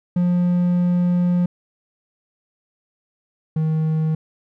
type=tone pair in turn; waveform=triangle; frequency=177 / 157.69 Hz; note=F3 / D#3; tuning=+23 / +24 cents; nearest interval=major second; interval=199 cents; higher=first; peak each=-13 / -15 dBFS; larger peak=first; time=0.16-1.46 / 3.56-4.15 s; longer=first; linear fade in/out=5 ms; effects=none